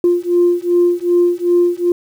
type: beating tone pair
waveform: sine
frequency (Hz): 349.2 / 351.8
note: F4 / F4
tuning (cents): 0 / +13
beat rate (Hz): 2.6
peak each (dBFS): -13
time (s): 0.04-1.92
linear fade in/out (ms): 2
effects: tanh soft clip ceiling -4 dBFS + 7-bit